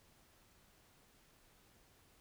silence, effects pink hiss -68 dBFS RMS until 2.2 s

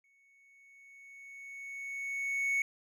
triangle tone with exponential growth, 2217 Hz, C#7, in tune, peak -25 dBFS, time 0.04-2.62 s, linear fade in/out 2 ms, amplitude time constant 560 ms, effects none

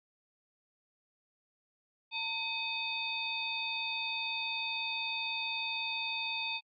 harmonic tone with a mistuned harmonic, 906 Hz, A#5, 50 cents flat, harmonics 1 / 3 / 4 / 5, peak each -42 / -36 / -38 / -44 dBFS, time 2.11-6.61 s, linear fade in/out 50 ms, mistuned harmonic 3, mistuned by -120 cents, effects AAC 48 kbps

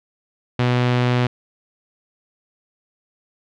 sawtooth tone with low-pass filter, 123.47 Hz, B2, in tune, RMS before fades -18 dBFS, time 0.59-1.27 s, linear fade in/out 5 ms, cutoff 3300 Hz, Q 1.2, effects none

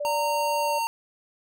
sine tone, 584 Hz, D5, 10 cents flat, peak -27 dBFS, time 0-0.79 s, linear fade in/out 10 ms
square tone with pitch glide, 923 to 917.7 Hz, A#5 to A#5, -17 to -27 cents, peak -25 dBFS, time 0.05-0.87 s, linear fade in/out 0 ms, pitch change -10 cents, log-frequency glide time 0.58-0.75 s
effects none

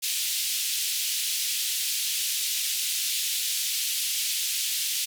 pink band-pass noise, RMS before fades -28 dBFS, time 0.02-5.06 s, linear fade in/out 20 ms, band 2900 to 16000 Hz, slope 24 dB/octave, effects none

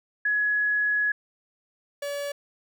sine / 45% pulse tone pair in turn, 1684 / 571.3 Hz, G#6 / D5, +24 / -48 cents, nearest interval octave + perfect fifth, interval 1872 cents, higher first, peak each -21 / -29 dBFS, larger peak first, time 0.25-1.12 / 2.02-2.32 s, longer first, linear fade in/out 5 ms, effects none

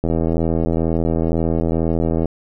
click train, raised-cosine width 2 ms, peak -6 dBFS, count 183, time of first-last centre 0.04-2.257 s, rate 82.1 Hz, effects none

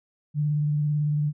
sine tone with vibrato, 148.7 Hz, D3, 22 cents sharp, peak -21 dBFS, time 0.34-1.33 s, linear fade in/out 50 ms, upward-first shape sine, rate 18 Hz, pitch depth 26 cents each way, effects none

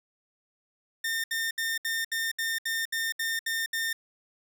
sawtooth tone bursts, 1815 Hz, A#6, 47 cents flat, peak -24 dBFS, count 11, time 1.04-3.93 s, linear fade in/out 5 ms, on 200 ms, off 69 ms, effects none

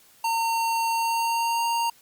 square tone with pitch glide, 913 to 929 Hz, A#5 to A#5, -36 to -6 cents, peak -23 dBFS, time 0.24-1.9 s, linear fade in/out 5 ms, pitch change +30 cents, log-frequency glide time 0.91-1.68 s, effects white hiss -56 dBFS RMS until 2.01 s + Opus 48 kbps

